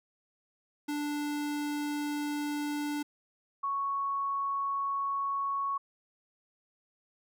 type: tone pair in turn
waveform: square / sine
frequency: 293.7 / 1108.9 Hz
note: D4 / C#6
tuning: 0 / 0 cents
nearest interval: octave + major seventh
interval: 2300 cents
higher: second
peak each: -32 / -29 dBFS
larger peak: second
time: 0.88-3.03 / 3.63-5.78 s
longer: neither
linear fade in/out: 10 ms
effects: none